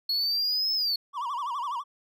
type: exponential two-way sweep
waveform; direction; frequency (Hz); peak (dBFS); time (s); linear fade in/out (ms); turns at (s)
triangle; up then down; 4332 to 5260 to 4332; -23; 0.09-0.96; 5; 0.74
type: tone with vibrato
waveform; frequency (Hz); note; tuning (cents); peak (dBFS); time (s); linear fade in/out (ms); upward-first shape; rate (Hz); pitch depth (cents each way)
triangle; 1046.5; C6; 0; -27; 1.13-1.84; 50; sine; 12; 200
effects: none